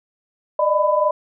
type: tone cluster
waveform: sine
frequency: 594 / 617 / 1000 Hz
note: D5 / D#5 / B5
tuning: +20 / -15 / +21 cents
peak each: -19 dBFS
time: 0.59-1.11 s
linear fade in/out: 5 ms
effects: none